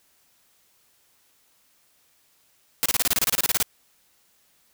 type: noise bursts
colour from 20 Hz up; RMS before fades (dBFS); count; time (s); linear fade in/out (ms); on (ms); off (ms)
white; -21; 15; 2.83-3.627; 0; 27; 28
effects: white hiss -63 dBFS RMS until 4.73 s